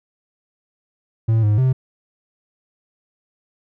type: tone with pitch steps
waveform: triangle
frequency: 112.6 / 105 / 130.1 Hz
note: A2 / G#2 / C3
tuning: +40 / +19 / -9 cents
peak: -11 dBFS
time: 1.28-1.73 s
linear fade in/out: 10 ms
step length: 150 ms
effects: none